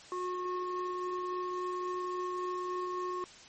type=ring-modulated tone; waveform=triangle; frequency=363.9 Hz; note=F#4; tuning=29 cents flat; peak=-28 dBFS; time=0.12-3.24 s; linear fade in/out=0 ms; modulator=726 Hz; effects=white hiss -53 dBFS RMS until 3.48 s + MP3 32 kbps